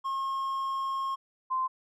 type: tone pair in turn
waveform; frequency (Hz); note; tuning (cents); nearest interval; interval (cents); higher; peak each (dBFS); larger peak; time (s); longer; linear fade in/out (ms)
triangle / sine; 1078 / 1039.5; C#6 / C6; -49 / -12; minor second; 63; first; -27 / -26; second; 0.04-1.16 / 1.5-1.68; first; 20
effects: none